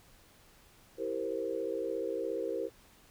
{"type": "chord", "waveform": "sine", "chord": "C dominant seventh", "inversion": "first", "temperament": "equal", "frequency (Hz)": [329.6, 392, 466.2, 523.3], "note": ["E4", "G4", "Bb4", "C5"], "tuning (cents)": [0, 0, 0, 0], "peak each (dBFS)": [-40, -38, -36, -38], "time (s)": [0.97, 2.7], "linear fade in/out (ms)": 50, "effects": ["pink hiss -61 dBFS RMS until 3.1 s"]}